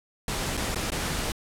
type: noise with dropouts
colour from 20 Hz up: pink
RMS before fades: -29 dBFS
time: 0.28-1.32 s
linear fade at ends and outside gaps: 2 ms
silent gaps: 0.57-0.574 / 0.747-0.757 / 0.904-0.919 s
effects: low-pass 11000 Hz 12 dB/octave